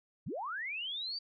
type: linear sweep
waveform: sine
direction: up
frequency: 87.31 to 4700 Hz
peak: -36 dBFS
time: 0.26-1.19 s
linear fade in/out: 10 ms
effects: none